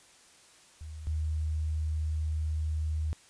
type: tone pair in turn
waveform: sine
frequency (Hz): 77.78 / 77.78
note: D#2 / D#2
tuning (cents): 0 / 0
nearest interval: unison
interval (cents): 0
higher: neither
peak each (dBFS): -39 / -28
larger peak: second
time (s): 0.81-1.07 / 1.07-3.13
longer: second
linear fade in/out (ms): 0
effects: white hiss -58 dBFS RMS until 3.29 s + resampled to 22050 Hz